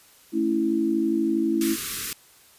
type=chord; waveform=sine; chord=A major; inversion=none; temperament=equal; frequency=220 / 277.2 / 329.6 Hz; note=A3 / C#4 / E4; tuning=0 / 0 / 0 cents; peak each=-27 / -27 / -22 dBFS; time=0.32-1.77 s; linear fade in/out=50 ms
type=band-stop noise; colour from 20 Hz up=white; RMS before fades=-30 dBFS; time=1.61-2.13 s; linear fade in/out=2 ms; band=460 to 1100 Hz; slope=96 dB/octave
effects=white hiss -54 dBFS RMS until 2.58 s + resampled to 32000 Hz